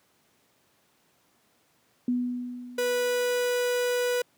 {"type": "tone with exponential decay", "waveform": "sine", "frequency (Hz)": 246.4, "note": "B3", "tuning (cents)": -4, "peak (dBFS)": -21, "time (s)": [2.08, 3.51], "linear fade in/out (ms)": 2, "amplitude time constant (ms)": 310}
{"type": "tone", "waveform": "45% pulse", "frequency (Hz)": 491.3, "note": "B4", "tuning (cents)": -9, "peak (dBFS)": -24, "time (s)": [2.78, 4.22], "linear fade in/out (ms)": 5}
{"effects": ["pink hiss -66 dBFS RMS until 4.37 s", "high-pass 150 Hz 12 dB/octave"]}